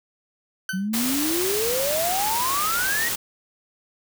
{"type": "tone with exponential decay", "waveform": "40% pulse", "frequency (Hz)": 1522, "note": "F#6", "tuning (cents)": 48, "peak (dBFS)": -22, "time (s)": [0.69, 0.89], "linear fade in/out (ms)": 2, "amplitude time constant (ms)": 43}
{"type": "exponential sweep", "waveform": "sine", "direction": "up", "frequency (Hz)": [181.4, 1939], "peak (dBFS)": -23, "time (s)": [0.73, 3.09], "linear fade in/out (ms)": 10}
{"type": "noise", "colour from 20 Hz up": "white", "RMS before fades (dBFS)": -26, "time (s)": [0.93, 3.16], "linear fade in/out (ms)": 10}
{"effects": []}